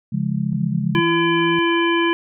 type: chord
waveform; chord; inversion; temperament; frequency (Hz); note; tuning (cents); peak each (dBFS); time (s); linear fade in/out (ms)
sine; Db major; none; just; 138.59 / 173.24 / 207.9; Db3 / F3 / Ab3; 0 / -14 / +2; -23; 0.12-1.01; 10
type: tone with pitch glide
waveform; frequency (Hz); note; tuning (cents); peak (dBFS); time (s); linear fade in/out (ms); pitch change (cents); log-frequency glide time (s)
sine; 164.7 to 167.1; E3 to E3; -1 to +24; -25; 0.53-1.59; 0; +25; 0.89-1.43
type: harmonic tone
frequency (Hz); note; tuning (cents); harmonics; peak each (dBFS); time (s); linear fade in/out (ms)
337.9; E4; +43; 1 / 3 / 5 / 7 / 9; -17 / -22 / -24 / -25 / -27; 0.95-2.13; 0
effects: none